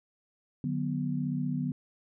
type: chord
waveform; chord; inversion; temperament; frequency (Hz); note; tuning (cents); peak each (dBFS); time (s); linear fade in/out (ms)
sine; B minor; first; equal with one note detuned; 149.92 / 185 / 246.9; D3 / F#3 / B3; +36 / 0 / 0; -32 / -35 / -32; 0.64-1.72; 2
effects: none